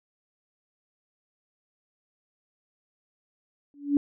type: tone with exponential growth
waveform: sine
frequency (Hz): 286.1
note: D4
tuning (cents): -45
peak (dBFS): -15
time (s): 3.74-3.97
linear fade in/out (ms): 1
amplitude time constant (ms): 50
effects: none